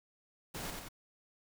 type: noise with echo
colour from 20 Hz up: pink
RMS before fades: -42 dBFS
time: 0.54-0.71 s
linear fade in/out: 10 ms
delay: 89 ms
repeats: 2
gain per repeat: -3 dB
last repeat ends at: 0.888 s
effects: none